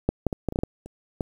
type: clicks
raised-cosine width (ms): 2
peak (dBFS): -7 / -8 / -14 / -11 / -19 / -14 / -9 / -12 / -27 / -13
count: 10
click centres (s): 0.09 / 0.267 / 0.328 / 0.487 / 0.524 / 0.559 / 0.589 / 0.635 / 0.86 / 1.208
effects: 8-bit